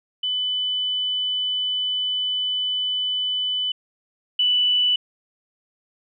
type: tone pair in turn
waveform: sine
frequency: 3000 / 2976 Hz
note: F#7 / F#7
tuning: +23 / +9 cents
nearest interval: unison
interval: 14 cents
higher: first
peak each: -21 / -16 dBFS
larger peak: second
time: 0.23-3.72 / 4.39-4.96 s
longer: first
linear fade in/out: 5 ms
effects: none